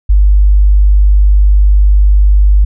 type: tone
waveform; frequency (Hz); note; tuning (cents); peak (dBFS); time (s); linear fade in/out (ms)
sine; 50; G1; +35; -3; 0.09-2.65; 10
effects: none